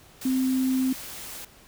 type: tone in noise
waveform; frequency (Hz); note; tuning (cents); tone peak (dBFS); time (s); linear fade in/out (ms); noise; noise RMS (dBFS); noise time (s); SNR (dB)
sine; 260; C4; -11; -21; 0.25-0.93; 5; white; -39; 0.21-1.45; +15
effects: pink hiss -53 dBFS RMS until 1.67 s